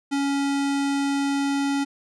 square tone, 279.3 Hz, C#4, 13 cents sharp, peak -22 dBFS, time 0.11-1.85 s, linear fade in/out 20 ms, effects resampled to 22050 Hz

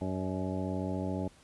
harmonic tone with a mistuned harmonic, 94 Hz, F#2, 28 cents sharp, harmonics 1 / 2 / 3 / 4 / 5 / 6 / 7 / 9, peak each -37 / -36 / -37 / -42 / -45 / -42 / -43 / -45 dBFS, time 0.01-1.28 s, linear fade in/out 5 ms, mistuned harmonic 7, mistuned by -43 cents, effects pink hiss -60 dBFS RMS until 1.43 s + resampled to 24000 Hz

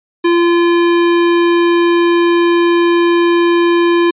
square tone, 343.4 Hz, F4, 29 cents flat, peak -9 dBFS, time 0.24-4.11 s, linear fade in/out 10 ms, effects resampled to 8000 Hz

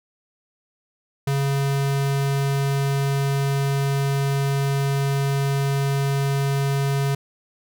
square tone, 138.7 Hz, C#3, 1 cent sharp, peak -20 dBFS, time 1.27-7.15 s, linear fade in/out 5 ms, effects none

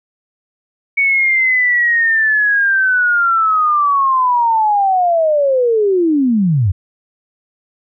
sine linear sweep, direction down, 2237 to 83.5 Hz, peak -10 dBFS, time 0.97-6.72 s, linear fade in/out 10 ms, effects none

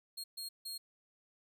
sawtooth tone bursts at uneven times, 4254 Hz, C8, 28 cents sharp, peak -38 dBFS, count 3, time 0.17-0.24 / 0.37-0.49 / 0.65-0.78 s, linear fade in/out 10 ms, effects 12-bit

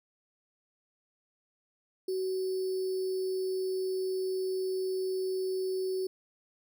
sine tone with sample-and-hold, 376 Hz, F#4, 28 cents sharp, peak -29 dBFS, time 2.08-6.07 s, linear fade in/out 5 ms, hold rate 4900 Hz, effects none

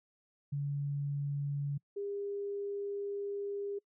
sine tone pair in turn, 142.5 / 403.1 Hz, C#3 / G4, +48 / +48 cents, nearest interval octave + tritone, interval 1800 cents, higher second, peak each -32 / -35 dBFS, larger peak first, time 0.52-1.78 / 1.96-3.79 s, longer second, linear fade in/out 10 ms, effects noise-tail reverb RT60 0.1 s tail -26 dB re dry

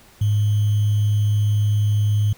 sine tone with sample-and-hold, 104.5 Hz, G#2, 11 cents sharp, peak -15 dBFS, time 0.21-2.33 s, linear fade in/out 5 ms, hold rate 3150 Hz, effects pink hiss -50 dBFS RMS until 2.37 s

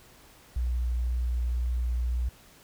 sine tone with vibrato, 60.6 Hz, B1, 32 cents flat, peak -25 dBFS, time 0.56-2.29 s, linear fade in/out 5 ms, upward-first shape triangle, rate 2 Hz, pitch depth 12 cents each way, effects pink hiss -55 dBFS RMS until 2.63 s

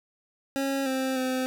25% pulse tone with pitch steps, 273 / 263 / 258 Hz, C#4 / C4 / C4, -26 / +9 / -24 cents, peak -22 dBFS, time 0.56-1.46 s, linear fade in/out 0 ms, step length 300 ms, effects none

